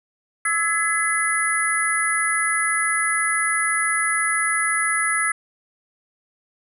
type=tone cluster; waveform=sine; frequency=1307 / 1684 / 2018 / 9920 Hz; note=E6 / G#6 / B6 / D#9; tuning=-15 / +24 / +37 / -6 cents; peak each=-24 dBFS; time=0.45-5.32 s; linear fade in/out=5 ms; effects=none